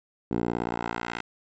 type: tone with band-pass filter sweep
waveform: 10% pulse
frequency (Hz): 58.27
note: A#1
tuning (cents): 0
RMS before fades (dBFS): -30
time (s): 0.31-1.21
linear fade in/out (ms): 5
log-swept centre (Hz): 330 to 2000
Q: 0.95
effects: resampled to 16000 Hz